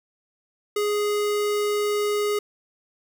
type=tone; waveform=square; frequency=415.3 Hz; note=G#4; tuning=in tune; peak=-22 dBFS; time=0.76-2.39 s; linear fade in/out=5 ms; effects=none